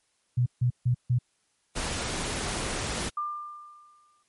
sine tone bursts, 123 Hz, B2, 7 cents flat, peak -20 dBFS, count 4, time 0.37-1.188 s, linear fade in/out 10 ms, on 92 ms, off 150 ms
pink noise, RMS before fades -31 dBFS, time 1.75-3.1 s, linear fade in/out 20 ms
sine tone with exponential decay, 1195 Hz, D6, 30 cents sharp, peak -26 dBFS, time 3.17-4.23 s, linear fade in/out 5 ms, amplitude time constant 230 ms
effects white hiss -71 dBFS RMS until 4.28 s + MP3 48 kbps

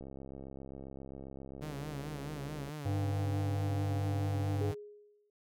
click train, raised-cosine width 2 ms, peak -33 dBFS, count 182, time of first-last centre 0.01-2.691 s, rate 67.5 Hz
sawtooth tone with vibrato, 145.8 Hz, D3, 12 cents flat, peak -36 dBFS, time 1.61-4.75 s, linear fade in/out 20 ms, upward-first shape sine, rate 4.6 Hz, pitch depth 88 cents each way
harmonic tone, 99.5 Hz, G2, 26 cents sharp, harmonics 1 / 3 / 5 / 7 / 8, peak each -31 / -41 / -45 / -48 / -49 dBFS, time 2.85-4.72 s, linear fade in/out 10 ms
sine tone with exponential decay, 415.3 Hz, G#4, in tune, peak -33 dBFS, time 4.61-5.3 s, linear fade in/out 2 ms, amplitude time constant 150 ms
effects none

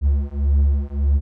triangle beating tone pair, 69.8 / 71.5 Hz, C#2 / D2, +13 / -46 cents, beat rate 1.7 Hz, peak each -16 dBFS, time 0.01-1.21 s, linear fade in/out 50 ms, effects none

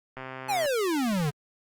click train, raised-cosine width 0.5 ms, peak -23 dBFS, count 65, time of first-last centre 0.17-0.659 s, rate 131 Hz
square exponential sweep, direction down, 873 to 137.8 Hz, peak -25 dBFS, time 0.48-1.31 s, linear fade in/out 20 ms
effects Opus 48 kbps

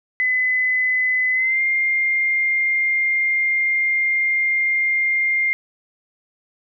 sine tone with pitch glide, 2016 to 2111 Hz, B6 to C7, +35 to +15 cents, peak -16 dBFS, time 0.2-5.53 s, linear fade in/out 0 ms, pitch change +80 cents, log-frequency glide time 1.32-1.61 s, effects none

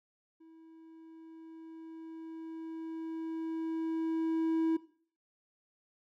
triangle tone with level ramp, 324.3 Hz, E4, 28 cents flat, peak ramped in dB -52 to -23 dBFS, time 0.4-4.77 s, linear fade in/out 10 ms, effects noise-tail reverb RT60 0.5 s tail -19 dB re dry + tanh soft clip ceiling -19 dBFS

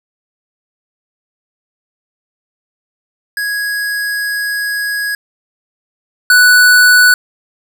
square tone pair in turn, 1661.2 / 1482.6 Hz, G#6 / F#6, 0 / +3 cents, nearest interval major second, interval 197 cents, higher first, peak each -16 / -5 dBFS, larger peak second, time 3.37-5.15 / 6.3-7.14 s, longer first, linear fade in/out 2 ms, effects none

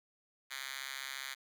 5% pulse tone with high-pass filter, 134.6 Hz, C3, 49 cents sharp, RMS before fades -43 dBFS, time 0.5-1.35 s, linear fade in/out 20 ms, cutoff 2300 Hz, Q 2.2, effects none

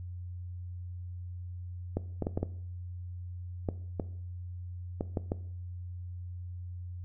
clicks, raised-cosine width 2 ms, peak -17 dBFS, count 10, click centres 1.97 / 2.223 / 2.269 / 2.375 / 2.43 / 3.688 / 3.998 / 5.009 / 5.172 / 5.319 s, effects noise-tail reverb RT60 0.6 s tail -17 dB re dry + added 89 Hz sine -38 dBFS peak until 7.04 s

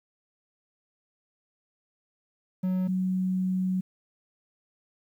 triangle / sine tone pair in turn, 185 / 185.84 Hz, F#3 / F#3, 0 / +8 cents, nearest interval unison, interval 8 cents, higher second, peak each -22 / -24 dBFS, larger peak first, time 2.63-2.88 / 2.88-3.81 s, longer second, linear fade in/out 10 ms, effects 10-bit

